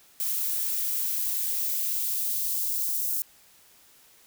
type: noise with high-pass filter sweep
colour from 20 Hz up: violet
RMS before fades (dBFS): -28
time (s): 0.2-3.22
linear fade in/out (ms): 0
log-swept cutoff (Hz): 560 to 6200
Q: 0.85
effects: white hiss -57 dBFS RMS until 4.26 s